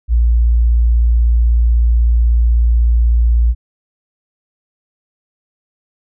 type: tone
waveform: sine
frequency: 58.1 Hz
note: A#1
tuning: 5 cents flat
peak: -8 dBFS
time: 0.08-3.55 s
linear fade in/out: 50 ms
effects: none